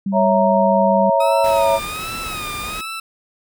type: tone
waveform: sine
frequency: 196 Hz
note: G3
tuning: in tune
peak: -18 dBFS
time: 0.06-1.1 s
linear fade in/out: 5 ms
type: chord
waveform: sine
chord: A# diminished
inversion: first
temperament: equal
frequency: 554.4 / 659.3 / 932.3 Hz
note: C#5 / E5 / A#5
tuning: 0 / 0 / 0 cents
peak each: -17 dBFS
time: 0.12-1.8 s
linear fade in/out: 50 ms
type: tone with vibrato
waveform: 20% pulse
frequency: 1261 Hz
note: D#6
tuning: 23 cents sharp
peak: -21 dBFS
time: 1.2-3 s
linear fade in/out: 5 ms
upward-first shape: sine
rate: 1.3 Hz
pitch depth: 91 cents each way
type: noise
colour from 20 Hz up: pink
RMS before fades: -32 dBFS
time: 1.44-2.81 s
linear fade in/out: 2 ms
effects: none